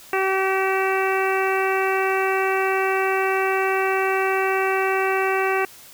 harmonic tone, 383.2 Hz, G4, 39 cents flat, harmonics 1 / 2 / 3 / 4 / 5 / 6 / 7, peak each -22 / -25 / -27 / -28 / -29 / -30 / -30 dBFS, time 0.13-5.65 s, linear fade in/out 2 ms, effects white hiss -45 dBFS RMS until 5.93 s

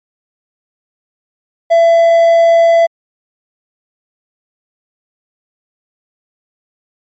triangle tone, 670 Hz, E5, 28 cents sharp, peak -3 dBFS, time 1.7-2.87 s, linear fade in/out 20 ms, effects MP3 32 kbps

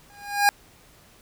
25% pulse tone with exponential growth, 814 Hz, G#5, 35 cents flat, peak -9 dBFS, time 0.1-0.49 s, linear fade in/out 0 ms, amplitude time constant 84 ms, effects pink hiss -54 dBFS RMS until 1.21 s

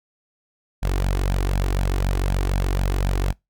sawtooth tone with flanger, 46.89 Hz, F#1, 24 cents sharp, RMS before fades -21 dBFS, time 0.82-3.33 s, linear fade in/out 20 ms, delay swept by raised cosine 1.2 to 2.8 ms, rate 4 Hz, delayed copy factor +0.6, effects noise-tail reverb RT60 0.2 s tail -26 dB re dry

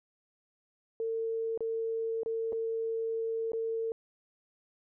sine tone with dropouts, 451.8 Hz, A4, 46 cents sharp, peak -30 dBFS, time 1-3.92 s, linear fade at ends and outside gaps 1 ms, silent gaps 1.576-1.606 / 2.233-2.26 / 2.523-2.529 / 3.519-3.533 s, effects none

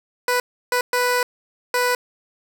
15% pulse tone bursts at uneven times, 493.9 Hz, B4, in tune, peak -11 dBFS, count 4, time 0.28-0.4 / 0.72-0.81 / 0.93-1.23 / 1.74-1.95 s, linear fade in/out 2 ms, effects none

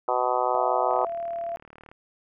harmonic tone, 125.2 Hz, B2, 24 cents sharp, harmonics 3 / 4 / 5 / 6 / 7 / 8 / 9 / 10, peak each -33 / -29 / -29 / -27 / -29 / -30 / -33 / -32 dBFS, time 0.08-1.05 s, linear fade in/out 2 ms
sine tone with pitch glide, 674 to 680.3 Hz, E5 to F5, +38 to -46 cents, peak -28 dBFS, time 0.55-1.56 s, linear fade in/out 0 ms, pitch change +16 cents, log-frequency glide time 0.92-1.22 s
click train, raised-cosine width 0.5 ms, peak -32 dBFS, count 39, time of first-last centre 0.91-1.915 s, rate 37.8 Hz
effects none

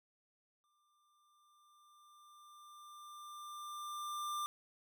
square tone with exponential growth, 1190 Hz, D6, 22 cents sharp, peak -37 dBFS, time 0.64-4.46 s, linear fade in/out 0 ms, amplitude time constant 830 ms, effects none

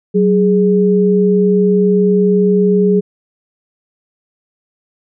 sine tone pair together, 187.47 / 415.3 Hz, F#3 / G#4, +23 / 0 cents, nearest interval octave + major second, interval 1377 cents, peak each -11 dBFS, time 0.14-3.01 s, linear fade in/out 20 ms, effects none

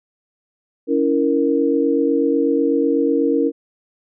sine chord, A# diminished, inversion first, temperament equal with one note detuned, 281.5 / 329.6 / 466.2 Hz, C#4 / E4 / A#4, +27 / 0 / 0 cents, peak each -18 / -20 / -18 dBFS, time 0.87-3.52 s, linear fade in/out 50 ms, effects none

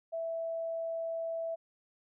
sine tone, 659.3 Hz, E5, in tune, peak -33 dBFS, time 0.12-1.56 s, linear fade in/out 20 ms, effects none

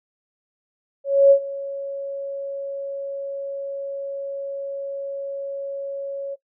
sine tone with ADSR envelope, 554.4 Hz, C#5, in tune, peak -7 dBFS, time 1.04-6.36 s, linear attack 270 ms, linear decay 81 ms, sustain -19 dB, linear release 26 ms, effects noise-tail reverb RT60 0.1 s tail -19 dB re dry

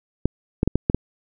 clicks, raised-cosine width 3 ms, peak -4 dBFS, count 6, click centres 0.256 / 0.631 / 0.676 / 0.756 / 0.899 / 0.946 s, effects none

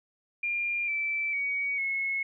sine tone with pitch steps, 2400 / 2325 / 2252 / 2182 Hz, D7 / D7 / C#7 / C#7, +37 / -18 / +27 / -28 cents, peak -27 dBFS, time 0.43-2.23 s, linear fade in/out 5 ms, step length 450 ms, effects none

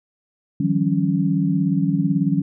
sine tone cluster, 155.8 / 174.3 / 192.2 / 278 Hz, D#3 / F3 / G3 / C#4, +3 / -3 / -34 / +5 cents, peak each -22 dBFS, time 0.6-2.42 s, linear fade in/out 5 ms, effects none

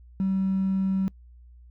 triangle tone with hard clipping, 191.6 Hz, G3, 39 cents flat, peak -22 dBFS, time 0.2-1.08 s, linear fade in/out 0 ms, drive 3 dB, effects noise-tail reverb RT60 0.1 s tail -25 dB re dry + added 60 Hz sine -47 dBFS peak until 1.7 s

